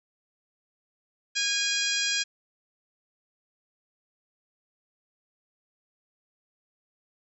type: harmonic tone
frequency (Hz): 819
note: G#5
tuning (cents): -24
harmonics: 2 / 3 / 4 / 5 / 6 / 7 / 8 / 9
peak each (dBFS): -32 / -32 / -31 / -34 / -32 / -33 / -38 / -36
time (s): 1.35-2.24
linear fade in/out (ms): 20
effects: none